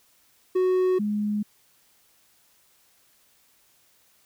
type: tone pair in turn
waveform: triangle / sine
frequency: 369.4 / 208.8 Hz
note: F#4 / G#3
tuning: -3 / +10 cents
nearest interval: minor seventh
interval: 987 cents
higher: first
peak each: -17 / -23 dBFS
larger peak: first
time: 0.55-0.99 / 0.99-1.43 s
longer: neither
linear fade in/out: 10 ms
effects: white hiss -62 dBFS RMS until 4.25 s